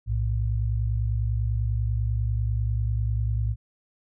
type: tone pair together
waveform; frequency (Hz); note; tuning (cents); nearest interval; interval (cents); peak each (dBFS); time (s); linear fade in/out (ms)
sine; 60.91 / 111; B1 / A2; -23 / +16; minor seventh; 1039; -25; 0.06-3.56; 50
effects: none